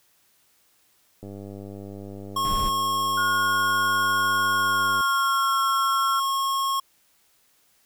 click train, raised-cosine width 2 ms, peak -26 dBFS, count 378, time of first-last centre 1.23-5.008 s, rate 99.8 Hz
square tone, 1087 Hz, C#6, 34 cents flat, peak -23 dBFS, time 2.36-6.8 s, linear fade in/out 5 ms
brown noise, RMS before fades -29 dBFS, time 2.45-2.69 s, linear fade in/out 0 ms
sine tone with pitch glide, 1433 to 1356.5 Hz, F6 to E6, +44 to +49 cents, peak -23 dBFS, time 3.17-6.2 s, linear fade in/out 10 ms, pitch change -95 cents, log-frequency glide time 4.57-5.6 s
effects white hiss -63 dBFS RMS until 7.85 s

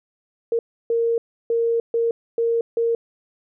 sine tone bursts at uneven times, 463.2 Hz, A#4, 11 cents flat, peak -17 dBFS, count 6, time 0.52-0.59 / 0.9-1.18 / 1.5-1.8 / 1.94-2.11 / 2.38-2.61 / 2.77-2.95 s, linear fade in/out 2 ms, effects none

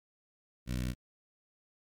15% pulse tone with notch filter, 62.3 Hz, B1, 16 cents sharp, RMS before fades -34 dBFS, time 0.66-0.95 s, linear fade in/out 50 ms, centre 820 Hz, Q 0.58, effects MP3 96 kbps

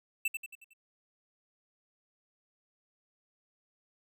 square tone with echo, 2659 Hz, E7, 14 cents sharp, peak -28 dBFS, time 0.25-0.28 s, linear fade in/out 5 ms, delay 91 ms, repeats 5, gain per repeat -6 dB, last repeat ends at 0.735 s, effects none

